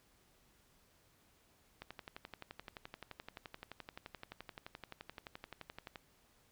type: click train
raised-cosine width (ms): 0.3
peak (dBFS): -30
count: 49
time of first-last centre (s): 1.82-5.958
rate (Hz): 11.6
effects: pink hiss -70 dBFS RMS until 6.51 s